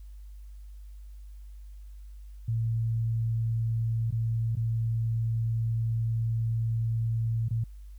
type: tone with dropouts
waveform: sine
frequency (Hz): 113.7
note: A#2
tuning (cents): -43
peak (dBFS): -25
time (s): 2.48-7.64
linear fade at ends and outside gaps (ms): 5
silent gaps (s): 4.108-4.124 / 4.554-4.569 / 7.485-7.508
effects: added 50 Hz sine -42 dBFS peak until 7.98 s + white hiss -69 dBFS RMS until 7.98 s